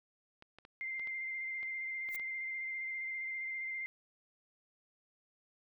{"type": "clicks", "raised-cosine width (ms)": 0.3, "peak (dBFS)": -37, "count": 9, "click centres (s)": [0.424, 0.586, 0.651, 0.996, 1.073, 1.63, 2.089, 2.147, 2.197]}
{"type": "tone with vibrato", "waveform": "sine", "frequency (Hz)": 2093, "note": "C7", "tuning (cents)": 0, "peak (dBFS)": -37, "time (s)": [0.81, 3.86], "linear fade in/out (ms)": 0, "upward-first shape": "square", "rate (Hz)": 15, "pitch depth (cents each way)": 15}
{"type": "noise with exponential growth", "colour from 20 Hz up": "violet", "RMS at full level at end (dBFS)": -42, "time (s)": [2.06, 2.16], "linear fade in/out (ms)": 0, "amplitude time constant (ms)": 21}
{"effects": []}